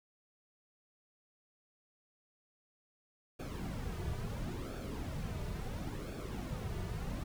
brown noise with flanger, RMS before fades -40 dBFS, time 3.39-7.24 s, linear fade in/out 10 ms, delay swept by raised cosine 1 to 3.8 ms, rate 0.73 Hz, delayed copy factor -0.65, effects none

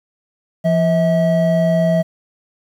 triangle tone pair together, 170.8 / 644.9 Hz, F3 / E5, -38 / -38 cents, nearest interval octave + major seventh, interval 2300 cents, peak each -13 / -13 dBFS, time 0.64-2.03 s, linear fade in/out 20 ms, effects 8-bit

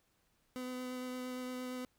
30% pulse tone with vibrato, 252.6 Hz, B3, 39 cents sharp, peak -37 dBFS, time 0.56-1.85 s, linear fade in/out 0 ms, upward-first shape sine, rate 8.7 Hz, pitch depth 10 cents each way, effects pink hiss -75 dBFS RMS until 1.98 s

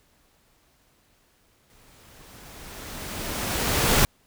pink noise with exponential growth, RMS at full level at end -18 dBFS, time 1.7-4.05 s, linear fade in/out 0 ms, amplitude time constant 510 ms, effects pink hiss -63 dBFS RMS until 4.26 s

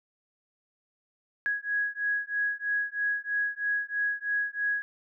sine beating tone pair, 1661.2 / 1664.3 Hz, G#6 / G#6, 0 / +3 cents, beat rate 3.1 Hz, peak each -30 dBFS, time 1.46-4.82 s, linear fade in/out 0 ms, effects none

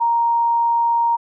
sine tone, 934 Hz, A#5, 3 cents sharp, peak -14 dBFS, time 0-1.17 s, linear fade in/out 20 ms, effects none

